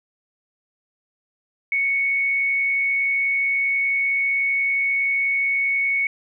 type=tone with frequency modulation; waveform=sine; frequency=2217 Hz; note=C#7; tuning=in tune; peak=-18 dBFS; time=1.72-6.07 s; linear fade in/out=2 ms; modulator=75.5 Hz; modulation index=0.32; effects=none